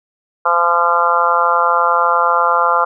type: harmonic tone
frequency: 171.7 Hz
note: F3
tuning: 29 cents flat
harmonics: 3 / 4 / 5 / 6 / 7 / 8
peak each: -20 / -21 / -19 / -17 / -16 / -17 dBFS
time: 0.45-2.85 s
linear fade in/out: 10 ms
effects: none